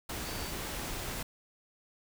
sine tone in noise, 4576 Hz, D8, 46 cents flat, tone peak -48 dBFS, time 0.25-0.51 s, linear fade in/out 5 ms, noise pink, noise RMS -38 dBFS, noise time 0.09-1.23 s, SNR -13 dB, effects none

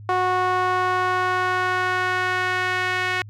sawtooth tone with band-pass filter sweep, 366.9 Hz, F#4, 15 cents flat, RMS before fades -22 dBFS, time 0.09-3.22 s, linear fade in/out 0 ms, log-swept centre 950 to 2000 Hz, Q 1.9, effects added 104 Hz sine -37 dBFS peak until 3.29 s

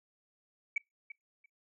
sine tone with echo, 2281 Hz, C#7, 49 cents sharp, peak -27 dBFS, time 0.76-0.78 s, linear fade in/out 5 ms, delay 340 ms, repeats 2, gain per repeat -15 dB, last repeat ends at 1.46 s, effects noise-tail reverb RT60 0.2 s tail -25 dB re dry + tanh soft clip ceiling -23 dBFS

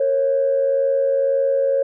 sine tone pair together, 464.1 / 546 Hz, A#4 / C#5, -8 / -26 cents, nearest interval minor third, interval 282 cents, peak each -23 / -15 dBFS, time 0-1.83 s, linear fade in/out 5 ms, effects tanh soft clip ceiling -9 dBFS

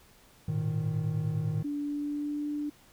triangle chord, Ab suspended second, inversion none, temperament equal with one note detuned, 106.5 / 116.54 / 155.56 Hz, Ab2 / Bb2 / Eb3, +44 / 0 / 0 cents, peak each -32 / -32 / -28 dBFS, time 0.48-1.63 s, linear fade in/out 5 ms
sine tone with pitch glide, 290 to 294.7 Hz, D4 to D4, -22 to +6 cents, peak -30 dBFS, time 1.64-2.7 s, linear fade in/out 10 ms, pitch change +28 cents, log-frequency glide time 1.81-2.46 s
effects pink hiss -59 dBFS RMS until 2.92 s

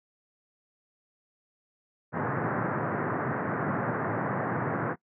pink band-pass noise, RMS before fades -30 dBFS, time 2.12-4.96 s, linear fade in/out 50 ms, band 110 to 1800 Hz, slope 48 dB/octave, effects noise-tail reverb RT60 0.1 s tail -21 dB re dry

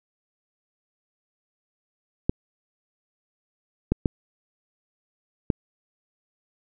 clicks, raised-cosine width 3 ms, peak -7 dBFS, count 4, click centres 2.295 / 3.92 / 4.058 / 5.502 s, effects none

